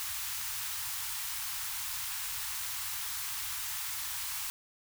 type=band-stop noise; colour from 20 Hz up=white; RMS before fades=-37 dBFS; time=0-4.5 s; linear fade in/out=0 ms; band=120 to 840 Hz; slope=48 dB/octave; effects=none